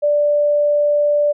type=tone; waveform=sine; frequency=587.3 Hz; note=D5; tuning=in tune; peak=-12 dBFS; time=0.02-1.33 s; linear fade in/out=20 ms; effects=none